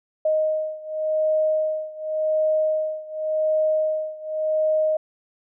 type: beating tone pair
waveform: sine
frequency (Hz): 622.3 / 623.19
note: D#5 / D#5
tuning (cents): 0 / +3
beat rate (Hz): 0.89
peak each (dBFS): -22 / -24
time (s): 0.25-4.97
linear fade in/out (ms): 5
effects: none